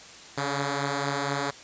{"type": "beating tone pair", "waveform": "5% pulse", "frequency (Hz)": [140, 144.2], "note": ["C#3", "D3"], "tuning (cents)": [18, -31], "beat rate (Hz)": 4.2, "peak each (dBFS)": [-16, -22], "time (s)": [0.37, 1.51], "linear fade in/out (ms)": 10, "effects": ["white hiss -46 dBFS RMS until 1.63 s", "resampled to 16000 Hz"]}